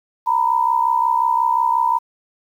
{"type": "tone pair together", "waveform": "sine", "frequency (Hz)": [922.2, 987.8], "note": ["A#5", "B5"], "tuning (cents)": [-19, 0], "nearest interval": "minor second", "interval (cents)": 119, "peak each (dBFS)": -17, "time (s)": [0.26, 1.99], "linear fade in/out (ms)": 20, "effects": ["8-bit"]}